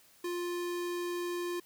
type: tone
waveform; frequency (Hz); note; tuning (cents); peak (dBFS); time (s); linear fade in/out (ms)
square; 350.7; F4; +7; -34; 0.24-1.6; 5
effects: white hiss -62 dBFS RMS until 1.65 s